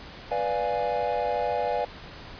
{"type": "chord", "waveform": "triangle", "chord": "B diminished seventh", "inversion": "none", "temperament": "equal", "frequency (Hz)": [493.9, 587.3, 698.5, 830.6], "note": ["B4", "D5", "F5", "Ab5"], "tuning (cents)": [0, 0, 0, 0], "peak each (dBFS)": -28, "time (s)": [0.31, 1.85], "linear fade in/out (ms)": 5, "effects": ["pink hiss -43 dBFS RMS until 2.39 s", "resampled to 11025 Hz"]}